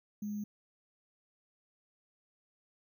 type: tone with sample-and-hold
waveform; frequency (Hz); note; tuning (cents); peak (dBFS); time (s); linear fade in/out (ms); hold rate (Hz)
sine; 207.7; G#3; 0; -35; 0.22-0.44; 5; 6300
effects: none